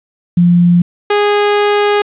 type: tone pair in turn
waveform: sine / sawtooth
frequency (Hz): 174.61 / 412.4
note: F3 / G#4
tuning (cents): 0 / -12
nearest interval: octave + minor third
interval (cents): 1488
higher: second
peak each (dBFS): -5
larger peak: neither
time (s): 0.37-0.82 / 1.1-2.02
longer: second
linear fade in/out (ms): 5
effects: resampled to 8000 Hz + 7-bit